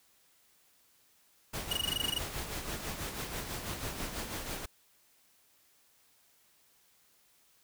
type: noise with tremolo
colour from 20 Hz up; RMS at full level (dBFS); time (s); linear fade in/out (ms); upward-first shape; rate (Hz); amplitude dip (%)
pink; -37; 1.53-4.66; 10; sine; 6.1; 50
type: tone bursts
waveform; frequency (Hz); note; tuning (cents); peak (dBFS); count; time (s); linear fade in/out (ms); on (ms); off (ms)
45% pulse; 2900; F#7; -35; -28; 12; 1.71-2.182; 5; 21; 20
effects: white hiss -67 dBFS RMS until 7.63 s